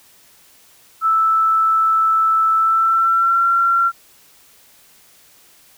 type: tone with pitch glide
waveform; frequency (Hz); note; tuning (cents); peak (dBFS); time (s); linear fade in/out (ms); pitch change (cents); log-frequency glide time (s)
sine; 1317 to 1367.4; E6 to F6; -2 to -37; -12; 1.01-3.92; 50; +65; 2.55-3.46
effects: white hiss -50 dBFS RMS until 5.77 s